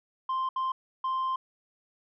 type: tone bursts at uneven times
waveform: sine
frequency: 1046.5 Hz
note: C6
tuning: in tune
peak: -24 dBFS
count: 3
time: 0.29-0.49 / 0.56-0.72 / 1.04-1.36 s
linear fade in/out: 5 ms
effects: tanh soft clip ceiling -26 dBFS